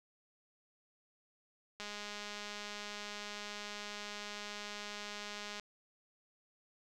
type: click train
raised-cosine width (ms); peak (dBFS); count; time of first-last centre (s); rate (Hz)
0.2; -27; 787; 1.8-5.597; 207
effects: none